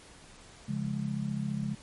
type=chord; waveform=sine; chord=Db major; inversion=none; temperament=just; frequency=138.59 / 173.24 / 207.9 Hz; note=Db3 / F3 / Ab3; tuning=0 / -14 / +2 cents; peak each=-34 / -37 / -33 dBFS; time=0.68-1.75 s; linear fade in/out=10 ms; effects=pink hiss -53 dBFS RMS until 1.82 s + MP3 48 kbps